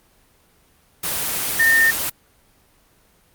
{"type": "tone in noise", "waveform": "sine", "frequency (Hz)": 1819, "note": "A#6", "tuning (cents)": -43, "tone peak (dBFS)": -12, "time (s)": [1.59, 1.91], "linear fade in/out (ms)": 10, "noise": "white", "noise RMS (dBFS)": -23, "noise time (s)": [1.03, 2.1], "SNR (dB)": 8, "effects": ["pink hiss -57 dBFS RMS until 3.34 s", "Opus 24 kbps"]}